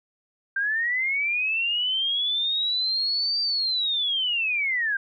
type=linear two-way sweep; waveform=sine; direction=up then down; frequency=1568 to 4694 to 1568 Hz; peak=-22 dBFS; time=0.56-4.97 s; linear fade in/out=5 ms; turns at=3.41 s; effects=none